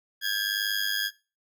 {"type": "ring-modulated tone", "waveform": "20% pulse", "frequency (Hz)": 1654, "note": "G#6", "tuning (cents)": -8, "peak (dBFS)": -18, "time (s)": [0.21, 1.11], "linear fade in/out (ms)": 50, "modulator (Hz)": 50.8, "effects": ["noise-tail reverb RT60 0.3 s tail -18 dB re dry"]}